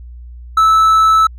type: tone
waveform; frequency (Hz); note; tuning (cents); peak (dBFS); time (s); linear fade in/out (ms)
triangle; 1309; E6; -13; -5; 0.57-1.27; 5
effects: added 60 Hz sine -30 dBFS peak until 1.38 s